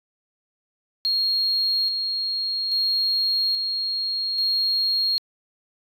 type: tone with tremolo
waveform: sine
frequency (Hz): 4265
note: C8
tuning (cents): +32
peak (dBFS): -18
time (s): 1.05-5.18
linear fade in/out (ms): 0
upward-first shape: square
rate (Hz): 0.6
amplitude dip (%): 40
effects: tanh soft clip ceiling -15 dBFS